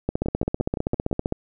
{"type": "two click trains", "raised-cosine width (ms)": 2, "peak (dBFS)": [-13, -9], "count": [6, 20], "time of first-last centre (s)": [[0.26, 1.113], [0.09, 1.324]], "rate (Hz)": [5.86, 15.4], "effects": []}